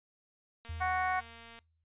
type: click train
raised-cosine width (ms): 0.2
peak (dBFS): -34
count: 218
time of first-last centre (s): 0.65-1.589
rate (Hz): 231
type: tone with exponential decay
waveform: sine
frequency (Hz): 81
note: E2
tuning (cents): -30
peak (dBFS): -36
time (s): 0.69-1.84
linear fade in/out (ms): 5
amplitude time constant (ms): 250
type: harmonic tone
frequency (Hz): 370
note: F#4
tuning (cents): 0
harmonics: 2 / 3 / 4 / 5 / 6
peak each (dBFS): -31 / -35 / -37 / -39 / -41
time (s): 0.8-1.21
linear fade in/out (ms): 20
effects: noise-tail reverb RT60 0.2 s tail -24 dB re dry + resampled to 8000 Hz